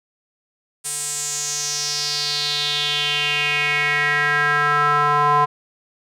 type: tone with band-pass filter sweep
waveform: square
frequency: 146.83 Hz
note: D3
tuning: in tune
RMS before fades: -20 dBFS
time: 0.84-5.46 s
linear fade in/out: 20 ms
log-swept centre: 8900 to 1000 Hz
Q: 4.3
effects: none